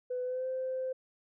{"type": "tone with pitch glide", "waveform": "sine", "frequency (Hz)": [500, 518.5], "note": ["B4", "C5"], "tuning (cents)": [21, -16], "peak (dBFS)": -31, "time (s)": [0.1, 0.93], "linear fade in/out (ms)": 10, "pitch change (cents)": 63, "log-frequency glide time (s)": [0.23, 0.47], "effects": ["tanh soft clip ceiling -27 dBFS"]}